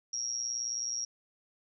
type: tone with amplitude modulation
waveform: sine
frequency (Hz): 5630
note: F8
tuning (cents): +13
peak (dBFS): -28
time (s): 0.13-1.05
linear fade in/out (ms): 5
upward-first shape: sine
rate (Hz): 119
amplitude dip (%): 90
effects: none